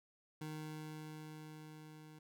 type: tone with level ramp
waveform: 25% pulse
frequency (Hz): 154.6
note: D#3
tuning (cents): -11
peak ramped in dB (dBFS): -39 to -51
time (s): 0.41-2.19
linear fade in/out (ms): 5
effects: none